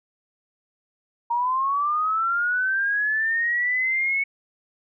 sine linear sweep, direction up, 932.3 to 2217 Hz, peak -20 dBFS, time 1.3-4.24 s, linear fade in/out 10 ms, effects none

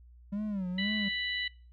triangle tone with vibrato, 196 Hz, G3, in tune, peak -29 dBFS, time 0.32-1.09 s, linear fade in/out 10 ms, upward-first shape sine, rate 2 Hz, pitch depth 150 cents each way
harmonic tone, 987.8 Hz, B5, in tune, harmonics 2 / 3 / 4, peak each -34 / -36 / -37 dBFS, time 0.78-1.48 s, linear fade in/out 5 ms
effects noise-tail reverb RT60 0.4 s tail -23 dB re dry + added 60 Hz sine -52 dBFS peak until 1.72 s

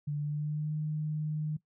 sine tone with pitch glide, 146.83 to 153.07 Hz, D3 to D#3, 0 to -28 cents, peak -30 dBFS, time 0.07-1.57 s, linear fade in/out 10 ms, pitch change +72 cents, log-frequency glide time 0.18-0.74 s, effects noise-tail reverb RT60 0.1 s tail -18 dB re dry

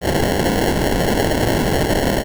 violet noise with sample-and-hold, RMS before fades -17 dBFS, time 0.01-2.24 s, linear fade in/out 50 ms, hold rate 1225 Hz, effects none

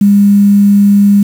sine tone with quantisation, 202.1 Hz, G#3, 47 cents flat, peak -3 dBFS, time 0.01-1.23 s, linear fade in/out 5 ms, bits 5, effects none

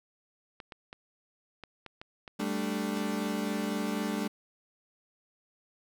clicks, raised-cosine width 0.3 ms, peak -27 dBFS, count 10, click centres 0.602 / 0.722 / 0.929 / 1.637 / 1.863 / 2.015 / 2.278 / 2.415 / 2.97 / 3.261 s
35% pulse chord, G suspended second, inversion none, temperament equal, 196 / 220 / 293.7 Hz, G3 / A3 / D4, 0 / 0 / 0 cents, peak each -33 / -32 / -34 dBFS, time 2.39-4.28 s, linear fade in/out 10 ms
effects none

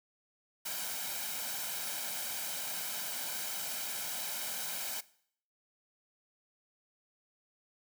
white noise with comb filter, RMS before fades -38 dBFS, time 0.65-5.01 s, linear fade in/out 10 ms, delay 1.3 ms, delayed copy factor +0.6, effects noise-tail reverb RT60 0.6 s tail -19 dB re dry + high-pass 200 Hz 12 dB/octave

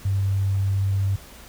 sine tone, 97.8 Hz, G2, 4 cents flat, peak -19 dBFS, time 0.05-1.16 s, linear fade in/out 5 ms, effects added 60 Hz sine -49 dBFS peak until 1.48 s + pink hiss -45 dBFS RMS until 1.48 s

